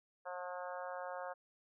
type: harmonic tone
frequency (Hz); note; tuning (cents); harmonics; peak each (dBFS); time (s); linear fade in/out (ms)
180.1; F#3; -46; 3 / 4 / 5 / 6 / 7 / 8 / 9; -45 / -47 / -49 / -51 / -52 / -53 / -54; 0.25-1.34; 20
effects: none